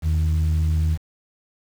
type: tone pair together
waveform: sine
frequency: 80.57 / 155.56 Hz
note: E2 / D#3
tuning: -39 / 0 cents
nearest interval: major seventh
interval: 1139 cents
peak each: -16 / -24 dBFS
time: 0.02-0.98 s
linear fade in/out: 50 ms
effects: tanh soft clip ceiling -14 dBFS + 7-bit